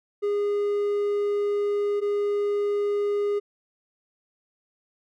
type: tone pair in turn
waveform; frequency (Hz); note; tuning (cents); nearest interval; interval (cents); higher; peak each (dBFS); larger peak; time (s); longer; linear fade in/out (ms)
triangle; 409.7 / 409.7; G#4 / G#4; -24 / -24; unison; 0; neither; -20; neither; 0.22-2.01 / 2.01-3.4; first; 20
effects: none